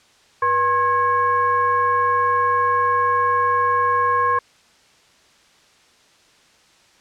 sine tone with frequency modulation, 1072 Hz, C6, 42 cents sharp, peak -15 dBFS, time 0.42-4.39 s, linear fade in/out 5 ms, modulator 585 Hz, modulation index 0.69, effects white hiss -54 dBFS RMS until 7 s + low-pass 6000 Hz 12 dB/octave

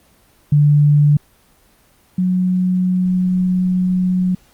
sine tone pair in turn, 146.83 / 182.95 Hz, D3 / F#3, 0 / -19 cents, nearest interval major third, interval 381 cents, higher second, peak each -8 / -13 dBFS, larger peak first, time 0.52-1.17 / 2.18-4.35 s, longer second, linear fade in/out 5 ms, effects pink hiss -53 dBFS RMS until 4.53 s + Opus 24 kbps

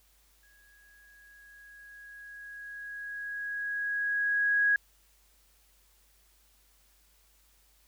sine tone with exponential growth, 1656 Hz, G#6, 5 cents flat, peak -21 dBFS, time 0.43-4.76 s, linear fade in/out 2 ms, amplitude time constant 940 ms, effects added 50 Hz sine -66 dBFS peak until 7.87 s + white hiss -66 dBFS RMS until 7.87 s

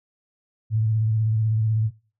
sine tone with vibrato, 110 Hz, A2, in tune, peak -18 dBFS, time 0.7-1.91 s, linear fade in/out 50 ms, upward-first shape sine, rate 16 Hz, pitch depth 37 cents each way, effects noise-tail reverb RT60 0.4 s tail -23 dB re dry

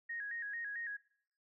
sine tone with vibrato, 1759 Hz, A6, 1 cent flat, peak -39 dBFS, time 0.09-0.97 s, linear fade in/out 10 ms, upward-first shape square, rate 4.5 Hz, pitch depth 100 cents each way, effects noise-tail reverb RT60 0.6 s tail -19 dB re dry

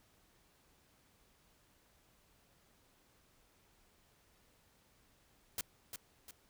white noise with echo, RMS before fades -38 dBFS, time 5.58-5.61 s, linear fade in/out 2 ms, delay 350 ms, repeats 2, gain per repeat -7 dB, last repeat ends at 6.31 s, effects pink hiss -70 dBFS RMS until 6.49 s

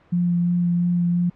sine tone with vibrato, 174.61 Hz, F3, in tune, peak -17 dBFS, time 0.12-1.3 s, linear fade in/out 10 ms, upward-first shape sine, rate 2.9 Hz, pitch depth 12 cents each way, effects pink hiss -55 dBFS RMS until 1.35 s + low-pass 2000 Hz 12 dB/octave

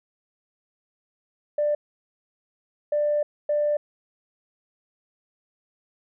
sine tone bursts at uneven times, 592 Hz, D5, 14 cents sharp, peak -19 dBFS, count 3, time 1.58-1.75 / 2.92-3.23 / 3.49-3.77 s, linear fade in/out 5 ms, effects tanh soft clip ceiling -15 dBFS

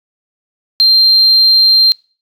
sine tone, 4166 Hz, C8, 8 cents flat, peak -4 dBFS, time 0.8-1.92 s, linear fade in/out 0 ms, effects noise-tail reverb RT60 0.4 s tail -26 dB re dry + tanh soft clip ceiling -1 dBFS

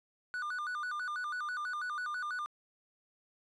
triangle tone with vibrato, 1332 Hz, E6, 18 cents sharp, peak -33 dBFS, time 0.34-2.46 s, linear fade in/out 0 ms, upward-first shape square, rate 6.1 Hz, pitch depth 180 cents each way, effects resampled to 24000 Hz + 12-bit

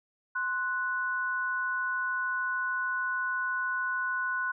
sine tone pair together, 1046.5 / 1480 Hz, C6 / F#6, 0 / 0 cents, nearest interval tritone, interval 600 cents, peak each -34 / -29 dBFS, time 0.35-4.52 s, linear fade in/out 10 ms, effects none

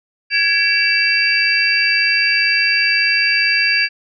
sine tone cluster, 1663 / 2302 / 2701 / 4695 Hz, G#6 / D7 / E7 / D8, +2 / -35 / +42 / -1 cents, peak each -18 dBFS, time 0.3-3.89 s, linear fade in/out 50 ms, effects none

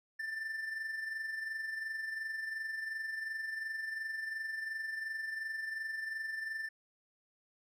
triangle tone with amplitude modulation, 1777 Hz, A6, 17 cents sharp, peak -33 dBFS, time 0.19-6.69 s, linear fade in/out 10 ms, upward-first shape sine, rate 22.8 Hz, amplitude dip 50%, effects none

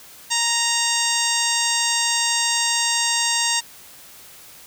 harmonic tone with a mistuned harmonic, 932.3 Hz, A#5, in tune, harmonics 1 / 2 / 3 / 4 / 5 / 6 / 7 / 8 / 9, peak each -27 / -27 / -27 / -27 / -27 / -27 / -27 / -27 / -27 dBFS, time 0.3-3.61 s, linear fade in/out 20 ms, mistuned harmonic 4, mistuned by -20 cents, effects white hiss -44 dBFS RMS until 4.66 s

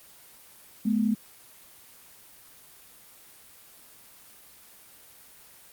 sine tone pair together, 212.6 / 245 Hz, G#3 / B3, +41 / -14 cents, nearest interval major second, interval 245 cents, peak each -23 / -27 dBFS, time 0.85-1.15 s, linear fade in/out 10 ms, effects white hiss -52 dBFS RMS until 5.72 s + Opus 24 kbps

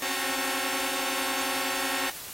5% pulse tone cluster, 263.8 / 274.7 / 369.4 / 903 Hz, C4 / C#4 / F#4 / A5, +14 / -16 / -3 / +45 cents, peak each -23 dBFS, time 0.02-2.1 s, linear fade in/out 2 ms, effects white hiss -40 dBFS RMS until 2.33 s + AAC 48 kbps

